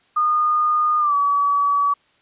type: tone with pitch glide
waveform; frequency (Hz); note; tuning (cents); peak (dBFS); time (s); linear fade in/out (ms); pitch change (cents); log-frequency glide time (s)
sine; 1223 to 1141.1; D#6 to C#6; -30 to +50; -15; 0.16-1.94; 10; -120; 0.99-1.15
effects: white hiss -59 dBFS RMS until 2.21 s + resampled to 8000 Hz